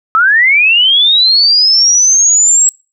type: linear sweep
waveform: sine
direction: up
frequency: 1270 to 7700 Hz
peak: -5 dBFS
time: 0.15-2.69 s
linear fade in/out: 0 ms
effects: noise-tail reverb RT60 0.3 s tail -25 dB re dry